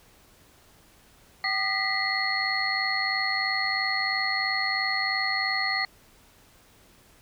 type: tone cluster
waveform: sine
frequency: 770 / 1215 / 1942 / 2045 / 4325 Hz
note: G5 / D#6 / B6 / C7 / C#8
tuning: -31 / -42 / -30 / -40 / -43 cents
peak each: -33 / -34 / -29 / -30 / -29 dBFS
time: 1.44-5.85 s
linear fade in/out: 2 ms
effects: pink hiss -57 dBFS RMS until 7.21 s